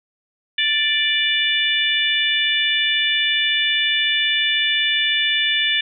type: harmonic tone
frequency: 587.3 Hz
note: D5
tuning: in tune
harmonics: 3 / 4 / 5 / 6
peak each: -22 / -23 / -21 / -21 dBFS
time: 0.58-5.81 s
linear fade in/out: 5 ms
effects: none